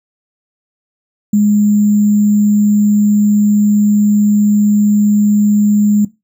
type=tone with sample-and-hold; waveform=sine; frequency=207.7 Hz; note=G#3; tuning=in tune; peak=-7 dBFS; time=1.33-6.05 s; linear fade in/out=5 ms; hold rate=7350 Hz; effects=noise-tail reverb RT60 0.2 s tail -18 dB re dry